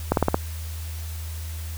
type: slowing click train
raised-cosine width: 1 ms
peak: -4 dBFS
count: 5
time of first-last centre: 0.12-0.344 s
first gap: 52 ms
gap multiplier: 1.05
effects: added 80 Hz sine -30 dBFS peak until 1.77 s + white hiss -42 dBFS RMS until 1.77 s